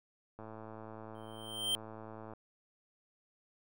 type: click train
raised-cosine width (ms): 1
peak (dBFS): -34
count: 215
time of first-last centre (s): 0.39-2.335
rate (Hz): 110
type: tone with exponential growth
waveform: square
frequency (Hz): 3136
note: G7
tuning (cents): 0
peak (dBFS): -29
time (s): 1.15-1.75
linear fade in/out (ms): 0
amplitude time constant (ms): 130
effects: none